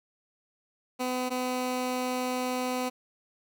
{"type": "tone pair in turn", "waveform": "15% pulse", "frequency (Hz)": [252.6, 252.6], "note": ["B3", "B3"], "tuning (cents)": [39, 39], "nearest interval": "unison", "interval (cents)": 0, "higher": "neither", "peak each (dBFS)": -22, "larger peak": "neither", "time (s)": [[0.99, 1.3], [1.3, 2.9]], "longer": "second", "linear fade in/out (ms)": 20, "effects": []}